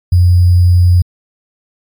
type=tone with sample-and-hold; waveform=sine; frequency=88.9 Hz; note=F2; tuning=31 cents sharp; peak=-4 dBFS; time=0.12-1.02 s; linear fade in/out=5 ms; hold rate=4900 Hz; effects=MP3 96 kbps